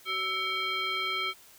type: tone with frequency modulation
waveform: sine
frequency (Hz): 2254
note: C#7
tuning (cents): +28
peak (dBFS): -28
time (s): 0.05-1.34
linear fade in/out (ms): 50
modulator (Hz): 938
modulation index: 1.4
effects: white hiss -55 dBFS RMS until 1.58 s